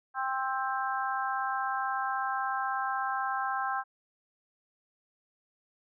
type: harmonic tone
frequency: 263.7 Hz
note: C4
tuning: 14 cents sharp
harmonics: 3 / 4 / 5 / 6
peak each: -33 / -34 / -35 / -36 dBFS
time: 0.14-3.84 s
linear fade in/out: 50 ms
effects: none